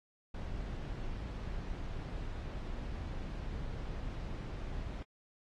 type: noise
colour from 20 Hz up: brown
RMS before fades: -40 dBFS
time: 0.34-5.03 s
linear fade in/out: 5 ms
effects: low-pass 5000 Hz 12 dB/octave + AAC 48 kbps